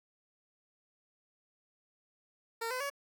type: tone with pitch steps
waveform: 15% pulse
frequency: 457.9 / 508.1 / 563.7 Hz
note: A#4 / B4 / C#5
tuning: -31 / +49 / +29 cents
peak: -28 dBFS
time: 2.61-2.901 s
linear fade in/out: 10 ms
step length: 97 ms
effects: none